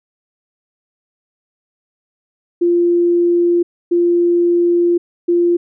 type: tone bursts at uneven times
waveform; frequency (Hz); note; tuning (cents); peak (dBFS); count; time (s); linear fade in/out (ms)
sine; 346.7; F4; -13; -10; 3; 2.61-3.63 / 3.91-4.98 / 5.28-5.57; 10
effects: none